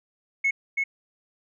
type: tone with echo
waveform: sine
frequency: 2191 Hz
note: C#7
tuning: 21 cents flat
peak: -18 dBFS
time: 0.44-0.51 s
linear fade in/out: 10 ms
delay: 330 ms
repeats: 1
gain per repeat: -3 dB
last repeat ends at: 0.84 s
effects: tanh soft clip ceiling -17 dBFS